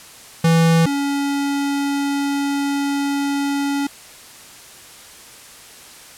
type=tone pair in turn; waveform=square; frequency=164.81 / 281.6 Hz; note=E3 / C#4; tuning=0 / +27 cents; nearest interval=major sixth; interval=927 cents; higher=second; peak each=-12 / -19 dBFS; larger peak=first; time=0.44-0.86 / 0.86-3.87 s; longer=second; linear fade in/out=5 ms; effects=white hiss -41 dBFS RMS until 6.17 s + low-pass 11000 Hz 12 dB/octave